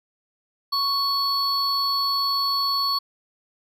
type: tone pair together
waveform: triangle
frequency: 1108.7 / 4419 Hz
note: C#6 / C#8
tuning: 0 / -6 cents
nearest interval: 2 octaves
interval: 2394 cents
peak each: -23 / -21 dBFS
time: 0.72-2.99 s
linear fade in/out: 10 ms
effects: none